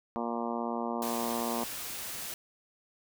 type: harmonic tone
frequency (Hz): 117.5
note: A#2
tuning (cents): +14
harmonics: 2 / 3 / 4 / 5 / 6 / 7 / 8 / 9 / 10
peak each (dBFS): -35 / -40 / -40 / -41 / -39 / -42 / -40 / -42 / -45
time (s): 0.16-1.64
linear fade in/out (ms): 0
type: noise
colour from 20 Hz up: white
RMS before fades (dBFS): -39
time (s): 1.02-2.34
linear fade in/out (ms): 2
effects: none